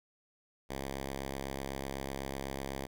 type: tone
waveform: 5% pulse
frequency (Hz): 68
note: C#2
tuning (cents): -33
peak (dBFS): -26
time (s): 0.69-2.87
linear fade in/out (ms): 20
effects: none